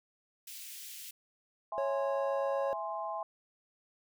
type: high-pass noise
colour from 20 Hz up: white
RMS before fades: -46 dBFS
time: 0.47-1.11 s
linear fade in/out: 5 ms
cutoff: 2200 Hz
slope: 24 dB/octave
type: chord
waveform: sine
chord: E augmented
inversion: none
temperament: equal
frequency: 659.3 / 830.6 / 1046.5 Hz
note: E5 / G#5 / B#5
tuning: 0 / 0 / 0 cents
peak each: -39 dBFS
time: 1.72-3.23 s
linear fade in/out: 2 ms
type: tone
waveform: triangle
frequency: 551 Hz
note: C#5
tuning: 11 cents flat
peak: -29 dBFS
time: 1.78-2.73 s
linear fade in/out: 0 ms
effects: none